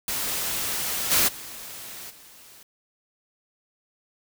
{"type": "noise with level steps", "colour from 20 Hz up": "white", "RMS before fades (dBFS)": [-28, -20, -39, -49], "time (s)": [0.08, 2.63], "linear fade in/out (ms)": 2, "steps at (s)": [1.1, 1.27, 2.09], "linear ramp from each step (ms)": 20, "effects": []}